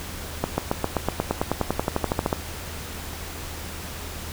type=accelerating click train; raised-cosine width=1 ms; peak=-7 dBFS; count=20; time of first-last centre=0.44-2.329 s; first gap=140 ms; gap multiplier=0.96; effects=added 79 Hz sine -38 dBFS peak until 4.32 s + pink hiss -36 dBFS RMS until 4.32 s